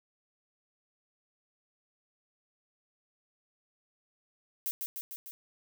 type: noise with echo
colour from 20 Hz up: violet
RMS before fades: -33 dBFS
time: 4.66-4.71 s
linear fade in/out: 0 ms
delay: 150 ms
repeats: 4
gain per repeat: -3 dB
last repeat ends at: 5.31 s
effects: none